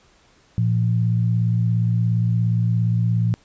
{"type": "tone pair together", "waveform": "sine", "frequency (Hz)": [114.43, 171.6], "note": ["A#2", "F3"], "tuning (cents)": [-32, -30], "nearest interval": "perfect fifth", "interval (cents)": 702, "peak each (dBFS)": [-17, -23], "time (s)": [0.58, 3.34], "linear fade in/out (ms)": 0, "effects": ["pink hiss -56 dBFS RMS until 3.44 s", "resampled to 16000 Hz"]}